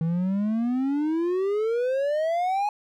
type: exponential sweep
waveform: triangle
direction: up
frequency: 160 to 842 Hz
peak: -20 dBFS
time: 0.01-2.69 s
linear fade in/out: 2 ms
effects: none